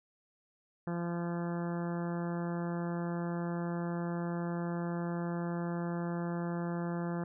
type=harmonic tone; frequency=171.9 Hz; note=F3; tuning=27 cents flat; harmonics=1 / 2 / 3 / 4 / 5 / 6 / 7 / 8 / 9 / 10; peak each=-34 / -40 / -44 / -46 / -48 / -50 / -51 / -52 / -53 / -54 dBFS; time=0.87-7.24 s; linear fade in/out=2 ms; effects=none